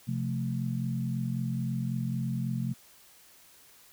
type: chord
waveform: sine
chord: F major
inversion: second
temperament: equal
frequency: 130.81 / 174.61 / 220 Hz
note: C3 / F3 / A3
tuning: 0 / 0 / 0 cents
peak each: -31 / -35 / -34 dBFS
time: 0.07-2.74 s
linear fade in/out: 20 ms
effects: white hiss -57 dBFS RMS until 3.92 s